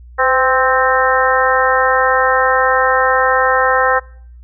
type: harmonic tone with a mistuned harmonic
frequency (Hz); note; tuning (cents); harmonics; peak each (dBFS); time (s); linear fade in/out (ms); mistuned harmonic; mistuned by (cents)
261.6; C4; 0; 2 / 3 / 4 / 5 / 6 / 7; -16 / -18 / -17 / -17 / -19 / -18; 0.18-4; 20; 2; -31
effects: noise-tail reverb RT60 0.6 s tail -25 dB re dry + added 60 Hz sine -35 dBFS peak until 4.43 s